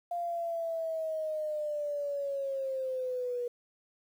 sine linear sweep, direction down, 698.5 to 481.8 Hz, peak -31 dBFS, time 0.11-3.48 s, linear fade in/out 5 ms, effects 10-bit

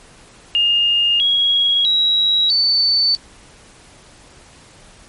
sine tone with pitch steps, 2830 / 3308 / 3866 / 4518 Hz, F7 / G#7 / B7 / C#8, +22 / -8 / -38 / +32 cents, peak -12 dBFS, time 0.55-3.15 s, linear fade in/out 0 ms, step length 650 ms, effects pink hiss -45 dBFS RMS until 5.08 s + MP3 48 kbps

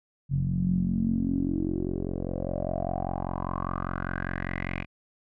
10% pulse tone with low-pass filter sweep, 45 Hz, F#1, 47 cents flat, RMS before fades -29 dBFS, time 0.29-4.86 s, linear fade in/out 50 ms, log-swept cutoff 140 to 2400 Hz, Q 6.7, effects none

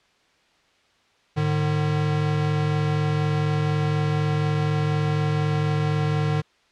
square tone pair together, 107.01 / 151.1 Hz, A2 / D3, -48 / +50 cents, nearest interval tritone, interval 598 cents, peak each -27 / -22 dBFS, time 1.36-6.42 s, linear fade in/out 20 ms, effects white hiss -61 dBFS RMS until 6.71 s + low-pass 4000 Hz 12 dB/octave

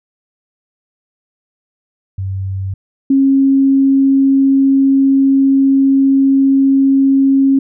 sine tone pair in turn, 96 / 271.5 Hz, G2 / C#4, -36 / -36 cents, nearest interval octave + tritone, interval 1800 cents, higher second, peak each -17 / -7 dBFS, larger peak second, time 2.18-2.74 / 3.1-7.59 s, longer second, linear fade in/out 5 ms, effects none

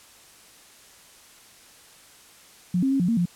sine tone with pitch steps, 178.8 / 267.9 / 272 / 177 / 230.6 / 174.7 Hz, F3 / C4 / C#4 / F3 / A#3 / F3, +41 / +41 / -33 / +23 / -19 / +1 cents, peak -19 dBFS, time 2.74-3.256 s, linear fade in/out 5 ms, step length 86 ms, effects white hiss -51 dBFS RMS until 3.35 s + low-pass 11000 Hz 12 dB/octave

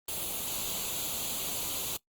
white noise with comb filter, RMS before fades -34 dBFS, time 0.08-1.97 s, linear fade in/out 5 ms, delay 0.28 ms, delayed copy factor +0.7, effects noise-tail reverb RT60 0.1 s tail -20 dB re dry + Opus 32 kbps

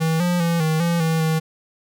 square tone with pitch steps, 161.3 / 176.5 / 168.8 / 158.1 / 170.2 / 161.7 / 159.5 Hz, E3 / F3 / E3 / D#3 / F3 / E3 / D#3, -37 / +19 / +41 / +28 / -44 / -33 / +43 cents, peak -18 dBFS, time 0-1.4 s, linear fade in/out 20 ms, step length 200 ms, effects none

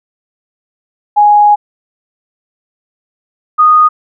sine tone pair in turn, 830.6 / 1236.4 Hz, G#5 / D#6, 0 / -11 cents, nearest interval perfect fifth, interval 689 cents, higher second, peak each -3 dBFS, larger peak neither, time 1.16-1.56 / 3.58-3.89 s, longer first, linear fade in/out 20 ms, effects none

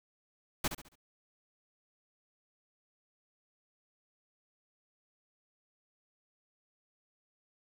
pink noise with echo, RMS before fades -31 dBFS, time 0.64-0.68 s, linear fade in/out 5 ms, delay 69 ms, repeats 4, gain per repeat -9 dB, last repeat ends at 0.956 s, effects none

